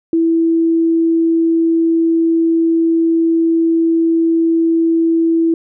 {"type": "tone", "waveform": "sine", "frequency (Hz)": 329.6, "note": "E4", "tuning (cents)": 0, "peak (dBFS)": -10, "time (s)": [0.13, 5.54], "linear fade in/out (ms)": 2, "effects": []}